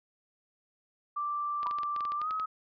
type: tone with pitch glide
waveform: sine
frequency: 1174.7 to 1273.6 Hz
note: D6 to D#6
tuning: 0 to +40 cents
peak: -30 dBFS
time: 1.16-2.46 s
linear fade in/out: 10 ms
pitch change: +140 cents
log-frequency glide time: 2.17-2.29 s
type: clicks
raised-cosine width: 0.2 ms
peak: -26 dBFS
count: 12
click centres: 1.631 / 1.669 / 1.711 / 1.786 / 1.833 / 1.963 / 2.007 / 2.052 / 2.12 / 2.216 / 2.309 / 2.398 s
type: tone with exponential decay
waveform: sine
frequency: 987.8 Hz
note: B5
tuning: in tune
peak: -28 dBFS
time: 1.66-1.75 s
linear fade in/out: 1 ms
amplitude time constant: 19 ms
effects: resampled to 11025 Hz